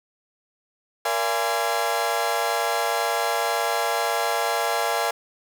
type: tone cluster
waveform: 30% pulse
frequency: 467.8 / 578 / 680 / 828 / 1036 Hz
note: A#4 / D5 / F5 / G#5 / C6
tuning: +6 / -28 / -46 / -5 / -17 cents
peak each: -27 / -27 / -24 / -24 / -29 dBFS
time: 1.05-5.11 s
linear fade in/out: 5 ms
effects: none